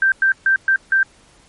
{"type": "tone bursts at uneven times", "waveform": "sine", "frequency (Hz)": 1568, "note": "G6", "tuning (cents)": 0, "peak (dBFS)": -11, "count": 5, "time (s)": [[0.02, 0.12], [0.22, 0.32], [0.46, 0.56], [0.68, 0.76], [0.92, 1.03]], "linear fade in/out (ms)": 2, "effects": ["pink hiss -51 dBFS RMS until 1.48 s", "MP3 48 kbps"]}